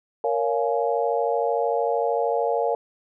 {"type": "chord", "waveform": "sine", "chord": "Bb minor seventh", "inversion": "none", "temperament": "just", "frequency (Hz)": [466.2, 559.4, 699.2, 839.1], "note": ["Bb4", "Db5", "F5", "Ab5"], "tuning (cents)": [0, 16, 2, 18], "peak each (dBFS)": [-24, -26, -26, -28], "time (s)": [0.24, 2.75], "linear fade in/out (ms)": 2, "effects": []}